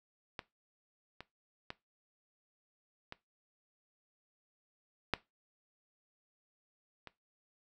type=clicks; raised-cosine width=0.3 ms; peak=-23 / -29 / -24 / -27 / -13 / -30 dBFS; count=6; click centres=0.392 / 1.206 / 1.704 / 3.124 / 5.137 / 7.073 s; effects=noise-tail reverb RT60 0.2 s tail -18 dB re dry